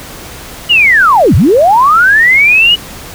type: linear two-way sweep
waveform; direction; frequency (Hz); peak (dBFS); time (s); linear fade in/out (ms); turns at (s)
sine; down then up; 2960 to 70.5 to 2960; -3; 0.69-2.76; 20; 1.35
effects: pink hiss -28 dBFS RMS until 3.14 s